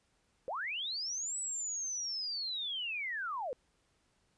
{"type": "linear two-way sweep", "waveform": "sine", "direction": "up then down", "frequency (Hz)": [466.2, 7960, 466.2], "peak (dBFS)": -35, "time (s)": [0.48, 3.53], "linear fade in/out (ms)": 0, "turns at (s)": 1.38, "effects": ["pink hiss -74 dBFS RMS until 4.37 s", "resampled to 22050 Hz"]}